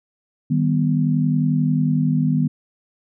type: chord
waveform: sine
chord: Eb augmented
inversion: none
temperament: equal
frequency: 155.56 / 196 / 246.9 Hz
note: Eb3 / G3 / B3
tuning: 0 / 0 / 0 cents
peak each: -18 / -24 / -20 dBFS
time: 0.5-2.48 s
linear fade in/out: 10 ms
effects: none